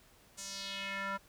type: tone with band-pass filter sweep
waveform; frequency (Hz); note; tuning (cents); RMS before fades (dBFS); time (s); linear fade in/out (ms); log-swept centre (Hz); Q
square; 196.3; G3; +3; -40; 0.37-1.18; 20; 7600 to 1200; 2.4
effects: pink hiss -63 dBFS RMS until 1.28 s